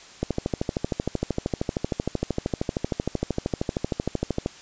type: click train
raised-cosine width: 2 ms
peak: -10 dBFS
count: 56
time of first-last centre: 0.23-4.461 s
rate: 13 Hz
effects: white hiss -46 dBFS RMS until 4.61 s + resampled to 16000 Hz